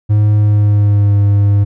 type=tone with pitch glide; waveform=triangle; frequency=105.1 to 101.4 Hz; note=G#2 to G#2; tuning=+21 to -41 cents; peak=-5 dBFS; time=0.09-1.65 s; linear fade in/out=20 ms; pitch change=-62 cents; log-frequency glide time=0.35-1.16 s; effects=none